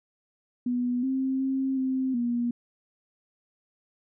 sine tone with pitch steps, 245.8 / 264.4 / 266.6 / 261.6 / 239.3 Hz, B3 / C4 / C4 / C4 / A#3, -8 / +18 / +33 / 0 / +46 cents, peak -24 dBFS, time 0.66-2.51 s, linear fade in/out 5 ms, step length 370 ms, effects none

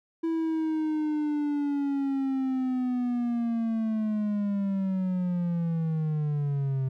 triangle linear sweep, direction down, 329.7 to 130.81 Hz, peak -23 dBFS, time 0.23-6.89 s, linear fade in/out 10 ms, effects none

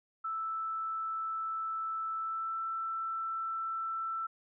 sine tone with pitch glide, 1318.5 to 1331.5 Hz, E6 to E6, 0 to +17 cents, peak -33 dBFS, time 0.24-4.27 s, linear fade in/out 10 ms, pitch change +17 cents, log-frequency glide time 2.18-2.6 s, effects none

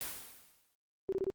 white noise with exponential decay, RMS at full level -37 dBFS, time 0.01-0.75 s, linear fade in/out 1 ms, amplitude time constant 160 ms
sine tone bursts, 385 Hz, G4, 31 cents flat, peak -30 dBFS, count 4, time 1.09-1.301 s, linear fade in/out 0 ms, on 34 ms, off 25 ms
effects Opus 24 kbps

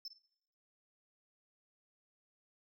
sine tone with echo, 5290 Hz, E8, 5 cents sharp, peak -39 dBFS, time 0.05-0.08 s, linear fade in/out 2 ms, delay 53 ms, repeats 2, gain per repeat -14 dB, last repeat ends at 0.186 s, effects noise-tail reverb RT60 0.9 s tail -24 dB re dry + tanh soft clip ceiling -41 dBFS

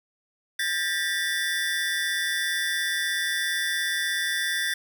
square tone cluster, 1599 / 1783 / 1940 / 3518 Hz, G6 / A6 / B6 / A7, +34 / +22 / -31 / -1 cents, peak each -31 dBFS, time 0.59-4.74 s, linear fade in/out 5 ms, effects none

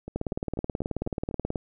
two click trains, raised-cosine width 2 ms, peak -23 / -15 dBFS, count 6 / 27, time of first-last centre 0.08-1.312 / 0.16-1.558 s, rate 4.06 / 18.6 Hz, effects none

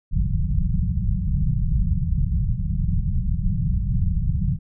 pink low-pass noise, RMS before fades -21 dBFS, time 0.11-4.59 s, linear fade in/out 50 ms, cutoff 190 Hz, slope 96 dB/octave, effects none

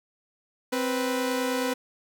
sawtooth tone pair together, 261.2 / 493 Hz, C4 / B4, -3 / -3 cents, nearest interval major seventh, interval 1100 cents, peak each -24 dBFS, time 0.72-1.74 s, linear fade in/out 10 ms, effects none

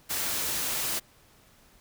white noise, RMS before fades -30 dBFS, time 0.09-1 s, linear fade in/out 20 ms, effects pink hiss -59 dBFS RMS until 1.8 s

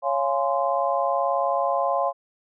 sine chord, Db major seventh, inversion none, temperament just, 554.4 / 693 / 831.5 / 1039.4 Hz, Db5 / F5 / Ab5 / C6, 0 / -14 / +2 / -12 cents, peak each -25 / -25 / -28 / -26 dBFS, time 0.02-2.13 s, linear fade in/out 50 ms, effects none

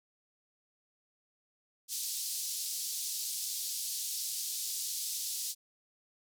pink band-pass noise, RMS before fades -37 dBFS, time 1.88-5.55 s, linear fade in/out 50 ms, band 4400 to 15000 Hz, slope 24 dB/octave, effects none

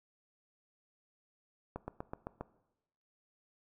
slowing click train, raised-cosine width 1 ms, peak -25 dBFS, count 6, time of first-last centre 1.76-2.41 s, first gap 120 ms, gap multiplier 1.04, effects noise-tail reverb RT60 0.9 s tail -18 dB re dry

